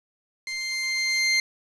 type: tone with level ramp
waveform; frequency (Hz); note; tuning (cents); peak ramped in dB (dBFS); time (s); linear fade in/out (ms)
25% pulse; 2100; C7; +6; -26 to -15; 0.47-1.4; 2
effects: resampled to 22050 Hz + 7-bit